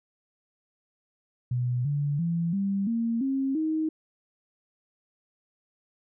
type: tone with pitch steps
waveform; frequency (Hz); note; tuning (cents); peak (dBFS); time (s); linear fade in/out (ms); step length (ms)
sine; 123.47 / 144.31 / 168.66 / 197.13 / 230.4 / 269.3 / 314.7; B2 / D3 / E3 / G3 / A#3 / C#4 / D#4; 0 / -30 / +40 / +10 / -20 / -50 / +20; -24; 1.51-3.89; 5; 340
effects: none